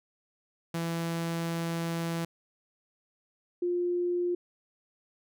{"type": "tone pair in turn", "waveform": ["sawtooth", "sine"], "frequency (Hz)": [167, 352.7], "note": ["E3", "F4"], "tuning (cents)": [23, 17], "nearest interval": "octave + minor second", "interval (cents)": 1294, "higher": "second", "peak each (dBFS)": [-26, -26], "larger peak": "neither", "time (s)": [[0.74, 2.25], [3.62, 4.35]], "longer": "first", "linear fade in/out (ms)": 5, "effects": []}